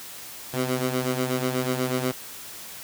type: ring-modulated tone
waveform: 15% pulse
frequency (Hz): 128.1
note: C3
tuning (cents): -36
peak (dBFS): -14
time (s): 0.53-2.12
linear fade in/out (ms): 10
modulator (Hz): 124
effects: white hiss -40 dBFS RMS until 2.83 s + high-pass 60 Hz 12 dB/octave